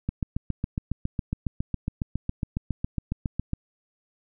click train, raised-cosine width 5 ms, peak -14 dBFS, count 26, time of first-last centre 0.09-3.534 s, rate 7.26 Hz, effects none

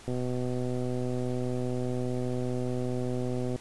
click train, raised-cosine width 2 ms, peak -20 dBFS, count 436, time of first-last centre 0.08-3.56 s, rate 125 Hz, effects pink hiss -50 dBFS RMS until 3.6 s + resampled to 24000 Hz

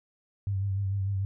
sine tone with vibrato, 98 Hz, G2, in tune, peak -26 dBFS, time 0.47-1.25 s, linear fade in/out 0 ms, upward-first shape triangle, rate 6.7 Hz, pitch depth 51 cents each way, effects none

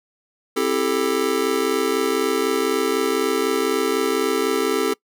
square chord, A minor seventh, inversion first, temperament just, 264 / 330 / 396 / 440 Hz, C4 / E4 / G4 / A4, +16 / +2 / +18 / 0 cents, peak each -27 / -27 / -24 / -23 dBFS, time 0.56-4.94 s, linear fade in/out 10 ms, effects noise-tail reverb RT60 0.1 s tail -23 dB re dry

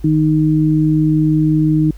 sine tone pair together, 155.49 / 309.9 Hz, D#3 / D#4, -1 / -7 cents, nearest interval octave, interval 1194 cents, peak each -13 dBFS, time 0.04-1.91 s, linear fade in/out 5 ms, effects added 50 Hz sine -30 dBFS peak until 1.97 s + pink hiss -50 dBFS RMS until 1.97 s

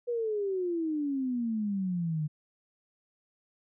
sine exponential sweep, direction down, 489 to 148.6 Hz, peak -28 dBFS, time 0.07-2.28 s, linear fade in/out 20 ms, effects none

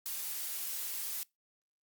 blue noise, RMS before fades -38 dBFS, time 0.06-1.23 s, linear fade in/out 0 ms, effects noise-tail reverb RT60 0.2 s tail -24 dB re dry + Opus 48 kbps

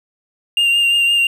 triangle tone with vibrato, 2794 Hz, F7, in tune, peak -10 dBFS, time 0.57-1.27 s, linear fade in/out 2 ms, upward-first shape triangle, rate 5.8 Hz, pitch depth 24 cents each way, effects none

